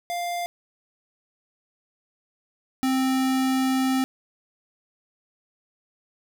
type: tone pair in turn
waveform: square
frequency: 698.5 / 262.2 Hz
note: F5 / C4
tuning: 0 / +4 cents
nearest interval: octave + perfect fourth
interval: 1696 cents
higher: first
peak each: -27 / -21 dBFS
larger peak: second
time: 0.1-0.46 / 2.83-4.04 s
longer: second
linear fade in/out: 0 ms
effects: none